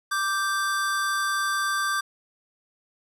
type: tone pair together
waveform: square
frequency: 1175.5 / 1568 Hz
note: D6 / G6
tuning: +1 / 0 cents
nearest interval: perfect fourth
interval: 499 cents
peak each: -27 dBFS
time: 0.11-2.01 s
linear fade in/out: 10 ms
effects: resampled to 32000 Hz + 9-bit